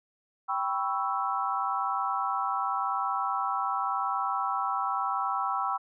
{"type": "chord", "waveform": "sine", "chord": "C# half-diminished seventh", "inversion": "second", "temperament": "equal", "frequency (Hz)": [784, 987.8, 1108.7, 1318.5], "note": ["G5", "B5", "C#6", "E6"], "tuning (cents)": [0, 0, 0, 0], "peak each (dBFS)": [-32, -33, -33, -31], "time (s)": [0.48, 5.78], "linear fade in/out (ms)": 20, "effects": []}